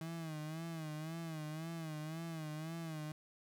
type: tone with vibrato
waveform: 35% pulse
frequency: 159.4 Hz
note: D#3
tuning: 42 cents sharp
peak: -40 dBFS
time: 0.01-3.12 s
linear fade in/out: 2 ms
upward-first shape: sine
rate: 1.9 Hz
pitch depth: 81 cents each way
effects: none